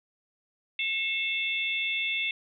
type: tone cluster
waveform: sine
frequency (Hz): 2174 / 2666 / 3373 / 3560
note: C#7 / E7 / G#7 / A7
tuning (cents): -34 / +19 / +26 / +20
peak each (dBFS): -31 / -30 / -38 / -34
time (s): 0.79-2.31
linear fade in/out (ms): 2
effects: none